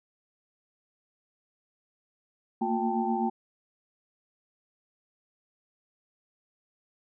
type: tone cluster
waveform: sine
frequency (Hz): 226.9 / 234.8 / 357.1 / 787 / 882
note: A#3 / A#3 / F4 / G5 / A5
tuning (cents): -47 / +13 / +39 / +7 / +4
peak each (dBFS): -30 / -34 / -33 / -30 / -34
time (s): 2.61-3.3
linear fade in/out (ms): 10
effects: none